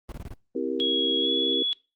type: noise bursts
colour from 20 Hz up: brown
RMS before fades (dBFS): -36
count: 5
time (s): 0.09-0.336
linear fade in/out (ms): 0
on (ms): 30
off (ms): 24
type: chord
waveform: sine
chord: C dominant seventh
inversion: none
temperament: just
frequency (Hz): 261.6 / 327 / 392.4 / 470.9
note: C4 / E4 / G4 / Bb4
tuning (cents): 0 / -14 / +2 / +18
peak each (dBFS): -31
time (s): 0.55-1.63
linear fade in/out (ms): 5
type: tone with pitch glide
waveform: sine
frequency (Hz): 3322 to 3384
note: G#7 to G#7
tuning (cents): 0 to +32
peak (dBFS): -23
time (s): 0.8-1.73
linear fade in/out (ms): 0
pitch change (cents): +32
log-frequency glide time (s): 1.2-1.29
effects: noise-tail reverb RT60 0.3 s tail -22 dB re dry + Opus 24 kbps